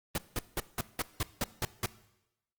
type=noise bursts; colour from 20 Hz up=pink; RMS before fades=-31 dBFS; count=9; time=0.15-1.86 s; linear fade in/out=2 ms; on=30 ms; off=180 ms; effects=noise-tail reverb RT60 0.9 s tail -18 dB re dry + Opus 24 kbps